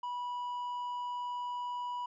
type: tone with hard clipping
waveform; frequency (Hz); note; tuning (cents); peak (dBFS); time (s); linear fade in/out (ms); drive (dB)
sine; 979; B5; -15; -36; 0.03-2.06; 5; 3
effects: resampled to 16000 Hz